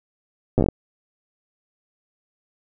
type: slowing click train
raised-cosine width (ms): 2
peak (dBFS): -5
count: 8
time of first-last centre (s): 0.58-0.687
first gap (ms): 8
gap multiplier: 1.21
effects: none